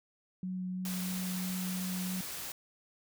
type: tone with vibrato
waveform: sine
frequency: 184.1 Hz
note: F#3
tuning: 8 cents flat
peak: -34 dBFS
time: 0.43-2.21 s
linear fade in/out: 2 ms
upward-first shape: sine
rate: 3 Hz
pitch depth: 8 cents each way
type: noise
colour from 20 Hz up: white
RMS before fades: -41 dBFS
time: 0.85-2.52 s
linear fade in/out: 2 ms
effects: none